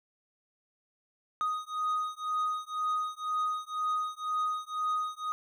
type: beating tone pair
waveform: triangle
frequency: 1245 / 1247 Hz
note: D#6 / D#6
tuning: +1 / +3 cents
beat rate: 2 Hz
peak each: -31 dBFS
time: 1.41-5.32 s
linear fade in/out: 0 ms
effects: none